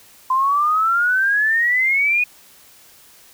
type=exponential sweep; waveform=sine; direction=up; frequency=1025 to 2489 Hz; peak=-14 dBFS; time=0.3-2.24 s; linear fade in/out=5 ms; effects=white hiss -48 dBFS RMS until 3.33 s